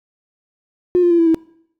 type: tone with pitch steps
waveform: triangle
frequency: 357.5 / 348.9 / 340.6 / 332.4 / 324.4 Hz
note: F4 / F4 / F4 / E4 / E4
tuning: +41 / -2 / -43 / +15 / -28 cents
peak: -6 dBFS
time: 0.95-1.345 s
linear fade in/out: 0 ms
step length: 79 ms
effects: noise-tail reverb RT60 0.7 s tail -26 dB re dry + tanh soft clip ceiling -8 dBFS